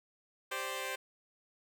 10% pulse chord, G suspended fourth, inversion none, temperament equal, 392 / 523.3 / 587.3 Hz, G4 / C5 / D5, 0 / 0 / 0 cents, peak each -34 / -30 / -35 dBFS, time 0.51-0.96 s, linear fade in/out 10 ms, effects none

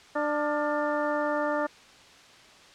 harmonic tone with a mistuned harmonic, 296.9 Hz, D4, 19 cents sharp, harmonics 1 / 2 / 3 / 4 / 5 / 6, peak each -32 / -28 / -33 / -34 / -36 / -37 dBFS, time 0.15-1.67 s, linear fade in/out 10 ms, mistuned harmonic 5, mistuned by -80 cents, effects white hiss -52 dBFS RMS until 2.74 s + low-pass 5000 Hz 12 dB/octave

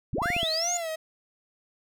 sine linear sweep, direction up, 51.91 to 7030 Hz, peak -26 dBFS, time 0.13-0.77 s, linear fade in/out 0 ms
clicks, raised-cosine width 3 ms, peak -21 dBFS, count 6, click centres 0.183 / 0.219 / 0.258 / 0.303 / 0.365 / 0.431 s
45% pulse tone with vibrato, 670 Hz, E5, 28 cents sharp, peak -30 dBFS, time 0.22-0.96 s, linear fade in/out 10 ms, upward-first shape sine, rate 2.5 Hz, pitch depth 97 cents each way
effects none

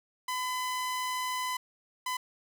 sawtooth tone bursts at uneven times, 1009 Hz, B5, 37 cents sharp, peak -27 dBFS, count 2, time 0.28-1.57 / 2.06-2.17 s, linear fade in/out 5 ms, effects none

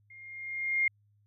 sine tone with level ramp, 2124 Hz, C7, 25 cents sharp, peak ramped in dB -49 to -22 dBFS, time 0.1-0.88 s, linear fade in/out 5 ms, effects added 103 Hz sine -64 dBFS peak until 1.26 s

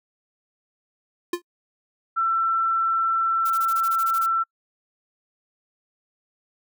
square tone with exponential decay, 349.2 Hz, F4, in tune, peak -20 dBFS, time 1.33-1.42 s, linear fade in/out 5 ms, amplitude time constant 18 ms
sine tone, 1341 Hz, E6, 29 cents sharp, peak -19 dBFS, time 2.16-4.44 s, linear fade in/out 20 ms
blue noise bursts, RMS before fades -35 dBFS, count 11, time 3.45-4.264 s, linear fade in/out 10 ms, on 54 ms, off 22 ms
effects noise-tail reverb RT60 0.1 s tail -26 dB re dry

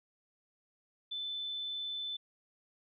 sine tone, 3518 Hz, A7, 1 cent flat, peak -36 dBFS, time 1.11-2.17 s, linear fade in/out 10 ms, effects none

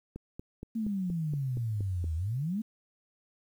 click train, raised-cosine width 3 ms, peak -27 dBFS, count 9, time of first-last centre 0.16-2.042 s, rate 4.25 Hz
sine exponential two-way sweep, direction down then up, 230.1 to 77.8 to 230.1 Hz, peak -29 dBFS, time 0.75-2.62 s, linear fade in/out 10 ms, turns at 2.15 s
effects 10-bit

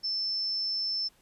sine tone, 5300 Hz, E8, 9 cents sharp, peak -28 dBFS, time 0.03-1.09 s, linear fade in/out 20 ms, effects pink hiss -64 dBFS RMS until 1.21 s + resampled to 32000 Hz

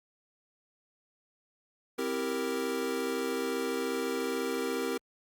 square chord, C dominant seventh, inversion none, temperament equal, 261.6 / 329.6 / 392 / 466.2 Hz, C4 / E4 / G4 / Bb4, 0 / 0 / 0 / 0 cents, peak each -37 / -40 / -36 / -35 dBFS, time 1.98-4.98 s, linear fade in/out 10 ms, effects Opus 48 kbps

